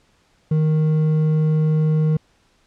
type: tone with hard clipping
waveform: sine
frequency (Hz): 155.56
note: D#3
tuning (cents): 0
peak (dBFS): -16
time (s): 0.51-2.17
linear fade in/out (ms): 5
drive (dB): 5
effects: pink hiss -60 dBFS RMS until 2.66 s + low-pass 7000 Hz 12 dB/octave